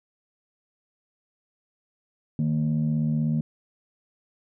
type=tone pair together; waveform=sine; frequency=153.49 / 229.7 Hz; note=D#3 / A#3; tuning=-23 / -25 cents; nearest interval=perfect fifth; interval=698 cents; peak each=-22 / -24 dBFS; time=2.39-3.41 s; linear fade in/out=2 ms; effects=tanh soft clip ceiling -17 dBFS